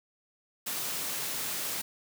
white high-pass noise, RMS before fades -34 dBFS, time 0.66-1.82 s, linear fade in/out 10 ms, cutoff 100 Hz, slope 96 dB/octave, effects none

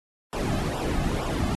brown noise with flanger, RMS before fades -27 dBFS, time 0.33-1.55 s, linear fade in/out 0 ms, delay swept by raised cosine 0.46 to 2.16 ms, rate 2.2 Hz, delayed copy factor -0.75, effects AAC 32 kbps

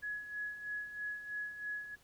sine tone with tremolo, 1685 Hz, G#6, 25 cents sharp, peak -36 dBFS, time 0.02-1.96 s, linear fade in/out 20 ms, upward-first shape sine, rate 3.1 Hz, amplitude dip 65%, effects pink hiss -66 dBFS RMS until 2.03 s

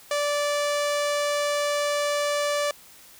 sawtooth tone with low-pass filter, 583 Hz, D5, 13 cents flat, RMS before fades -25 dBFS, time 0.11-2.71 s, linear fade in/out 2 ms, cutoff 8700 Hz, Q 1.1, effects white hiss -50 dBFS RMS until 3.19 s

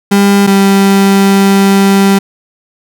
35% pulse tone pair in turn, 200 / 196.45 Hz, G3 / G3, +35 / +4 cents, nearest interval unison, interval 31 cents, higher first, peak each -3 dBFS, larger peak neither, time 0.11-0.47 / 0.47-2.19 s, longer second, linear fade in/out 10 ms, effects none

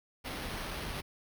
pink noise with sample-and-hold, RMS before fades -39 dBFS, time 0.24-1.02 s, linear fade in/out 20 ms, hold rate 7350 Hz, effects none

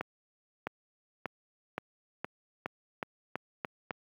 accelerating click train, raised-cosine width 0.5 ms, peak -18 dBFS, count 10, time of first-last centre 0.01-3.908 s, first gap 660 ms, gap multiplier 0.89, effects high-pass 150 Hz 12 dB/octave + 10-bit

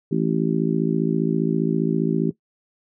harmonic tone, 55 Hz, A1, in tune, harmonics 3 / 4 / 5 / 6 / 7, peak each -23 / -24 / -25 / -26 / -26 dBFS, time 0.11-2.31 s, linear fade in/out 10 ms, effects noise-tail reverb RT60 0.1 s tail -17 dB re dry

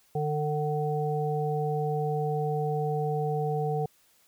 harmonic tone, 150 Hz, D3, 37 cents sharp, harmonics 1 / 3 / 5, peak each -29 / -30 / -32 dBFS, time 0.15-3.86 s, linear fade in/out 5 ms, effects white hiss -64 dBFS RMS until 4.27 s

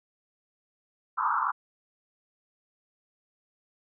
white band-pass noise, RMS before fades -27 dBFS, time 1.17-1.52 s, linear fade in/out 20 ms, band 870 to 1400 Hz, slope 96 dB/octave, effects none

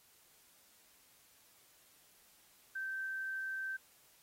sine tone, 1555 Hz, G6, 14 cents flat, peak -37 dBFS, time 2.75-3.77 s, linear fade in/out 10 ms, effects white hiss -66 dBFS RMS until 4.22 s + AAC 48 kbps

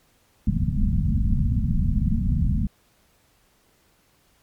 pink low-pass noise, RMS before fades -21 dBFS, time 0.47-2.67 s, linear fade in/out 5 ms, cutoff 240 Hz, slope 96 dB/octave, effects pink hiss -62 dBFS RMS until 4.42 s + MP3 96 kbps

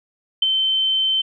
sine tone with ADSR envelope, 3089 Hz, G7, 26 cents flat, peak -11 dBFS, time 0.42-1.22 s, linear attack 5 ms, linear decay 20 ms, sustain -5 dB, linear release 12 ms, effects none

